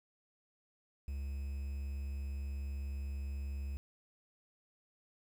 triangle tone with quantisation, 69.4 Hz, C#2, 3 cents sharp, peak -35 dBFS, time 1.08-3.77 s, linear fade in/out 0 ms, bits 10, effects none

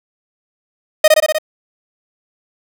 45% pulse tone with echo, 620 Hz, D#5, 6 cents flat, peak -4 dBFS, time 1.04-1.08 s, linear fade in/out 5 ms, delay 61 ms, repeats 5, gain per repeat -2 dB, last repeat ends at 1.385 s, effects none

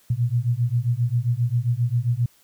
sine beating tone pair, 116.54 / 124.04 Hz, A#2 / B2, 0 / +8 cents, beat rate 7.5 Hz, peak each -22 dBFS, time 0.1-2.26 s, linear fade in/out 5 ms, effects white hiss -58 dBFS RMS until 2.43 s

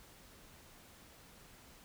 silence, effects pink hiss -59 dBFS RMS until 1.84 s

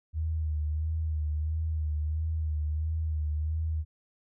sine tone with vibrato, 77.78 Hz, D#2, in tune, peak -27 dBFS, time 0.13-3.85 s, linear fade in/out 50 ms, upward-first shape sine, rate 1.5 Hz, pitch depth 49 cents each way, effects none

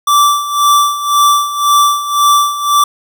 square tone with tremolo, 1166 Hz, D6, 13 cents flat, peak -6 dBFS, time 0.07-2.84 s, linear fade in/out 5 ms, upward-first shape sine, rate 1.9 Hz, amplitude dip 75%, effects none

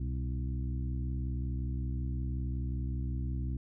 harmonic tone with a mistuned harmonic, 65.41 Hz, C2, in tune, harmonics 1 / 2 / 3 / 4 / 5, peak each -33 / -37 / -45 / -45 / -49 dBFS, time 0-3.57 s, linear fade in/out 5 ms, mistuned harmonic 2, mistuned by -85 cents, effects none

